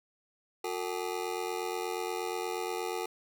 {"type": "ring-modulated tone", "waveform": "25% pulse", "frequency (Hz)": 406.3, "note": "G#4", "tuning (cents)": -38, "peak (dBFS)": -26, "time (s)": [0.64, 3.06], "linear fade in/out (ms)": 5, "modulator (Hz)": 44.2, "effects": ["9-bit"]}